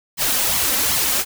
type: noise with flanger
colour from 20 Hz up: white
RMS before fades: -19 dBFS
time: 0.17-1.25 s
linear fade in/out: 50 ms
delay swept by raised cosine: 0.93 to 3.93 ms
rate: 2.6 Hz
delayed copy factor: +0.65
effects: none